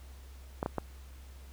clicks, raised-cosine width 1 ms, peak -17 dBFS, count 3, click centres 0.629 / 0.661 / 0.783 s, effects added 66 Hz sine -47 dBFS peak until 1.52 s + pink hiss -59 dBFS RMS until 1.52 s

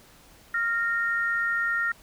sine tone pair together, 1397 / 1847.3 Hz, F6 / A#6, 0 / -16 cents, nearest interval perfect fourth, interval 484 cents, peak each -26 dBFS, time 0.54-1.92 s, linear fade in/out 5 ms, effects pink hiss -54 dBFS RMS until 2.02 s

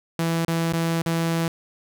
sawtooth tone with dropouts, 165.7 Hz, E3, 9 cents sharp, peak -17 dBFS, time 0.19-1.48 s, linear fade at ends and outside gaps 2 ms, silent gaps 0.449-0.481 / 0.725-0.735 / 1.02-1.061 s, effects none

